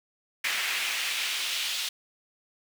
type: noise with high-pass filter sweep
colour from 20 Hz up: brown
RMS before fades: -30 dBFS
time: 0.44-1.89 s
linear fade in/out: 5 ms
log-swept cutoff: 2100 to 3400 Hz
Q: 1.7
effects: none